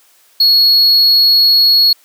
triangle tone, 4338 Hz, C#8, 38 cents flat, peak -5 dBFS, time 0.4-1.93 s, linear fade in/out 5 ms, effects white hiss -50 dBFS RMS until 2.04 s + high-pass 400 Hz 12 dB/octave

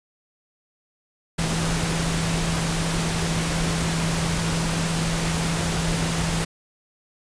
sine tone in noise, 164.81 Hz, E3, in tune, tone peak -24 dBFS, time 1.38-6.45 s, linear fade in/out 10 ms, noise pink, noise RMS -26 dBFS, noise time 1.38-6.45 s, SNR -1 dB, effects resampled to 22050 Hz

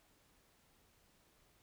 silence, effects pink hiss -71 dBFS RMS until 1.62 s

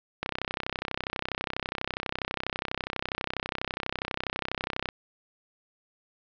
click train, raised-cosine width 0.3 ms, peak -13 dBFS, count 151, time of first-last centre 0.23-4.888 s, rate 32.2 Hz, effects low-pass 5000 Hz 12 dB/octave

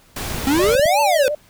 pink noise, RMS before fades -27 dBFS, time 0.16-0.75 s, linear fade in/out 5 ms
clicks, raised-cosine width 5 ms, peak -17 dBFS, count 12, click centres 0.315 / 0.346 / 0.384 / 0.443 / 0.48 / 0.545 / 0.578 / 0.642 / 0.689 / 0.752 / 0.796 / 0.857 s
square exponential two-way sweep, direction up then down, 261.6 to 911 to 491.4 Hz, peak -15 dBFS, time 0.47-1.28 s, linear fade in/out 0 ms, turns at 1.01 s
sine tone with vibrato, 587.3 Hz, D5, in tune, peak -19 dBFS, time 0.59-1.35 s, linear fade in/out 5 ms, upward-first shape square, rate 4.2 Hz, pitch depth 34 cents each way
effects pink hiss -52 dBFS RMS until 1.49 s

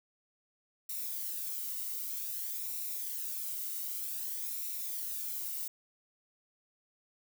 violet noise with flanger, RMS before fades -38 dBFS, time 0.89-5.68 s, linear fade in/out 5 ms, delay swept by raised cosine 0.62 to 1.21 ms, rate 0.53 Hz, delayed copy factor -0.5, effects none

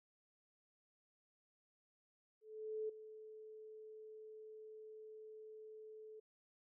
sine tone with ADSR envelope, 434 Hz, A4, 24 cents flat, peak -38 dBFS, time 2.41-6.2 s, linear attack 480 ms, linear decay 8 ms, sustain -14 dB, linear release 8 ms, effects none

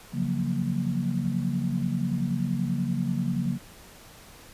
sine chord, Gb major seventh, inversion second, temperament equal, 138.59 / 174.61 / 185 / 233.1 Hz, Db3 / F3 / Gb3 / Bb3, 0 / 0 / 0 / 0 cents, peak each -30 dBFS, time 0.12-3.59 s, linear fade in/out 50 ms, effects pink hiss -49 dBFS RMS until 4.53 s + resampled to 32000 Hz

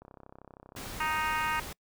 click train, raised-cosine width 1 ms, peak -35 dBFS, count 29, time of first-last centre 0.02-0.874 s, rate 32.8 Hz
pink noise, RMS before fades -41 dBFS, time 0.76-1.73 s, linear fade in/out 5 ms
harmonic tone, 311.1 Hz, D#4, in tune, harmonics 3 / 4 / 5 / 6 / 7 / 8 / 9, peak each -32 / -34 / -36 / -38 / -39 / -40 / -41 dBFS, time 1-1.6 s, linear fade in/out 5 ms
effects noise-tail reverb RT60 0.1 s tail -26 dB re dry

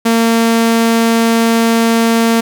sawtooth tone, 228.7 Hz, A#3, 33 cents flat, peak -5 dBFS, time 0.05-2.41 s, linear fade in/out 10 ms, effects none

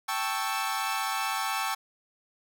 sawtooth chord, A dominant seventh, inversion third, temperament equal, 784 / 880 / 1108.7 / 1318.5 Hz, G5 / A5 / C#6 / E6, 0 / 0 / 0 / 0 cents, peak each -30 dBFS, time 0.08-1.75 s, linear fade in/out 10 ms, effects none

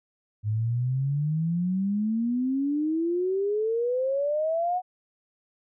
sine exponential sweep, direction up, 103.83 to 742 Hz, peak -23 dBFS, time 0.43-4.82 s, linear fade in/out 50 ms, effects none

